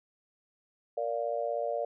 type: chord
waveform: sine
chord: Bb major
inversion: none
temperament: just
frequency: 466.2 / 582.7 / 699.2 Hz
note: Bb4 / D5 / F5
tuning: 0 / -14 / +2 cents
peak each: -35 / -32 / -35 dBFS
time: 0.97-1.85 s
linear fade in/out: 5 ms
effects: none